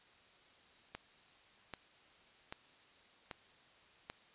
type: click train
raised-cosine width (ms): 0.3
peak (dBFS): -27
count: 5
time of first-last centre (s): 0.95-4.1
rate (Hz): 1.27
effects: white hiss -64 dBFS RMS until 4.34 s + resampled to 8000 Hz